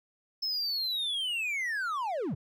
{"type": "linear sweep", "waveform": "triangle", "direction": "down", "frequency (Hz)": [5274, 103.83], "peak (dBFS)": -28, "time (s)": [0.42, 2.35], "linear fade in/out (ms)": 10, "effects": []}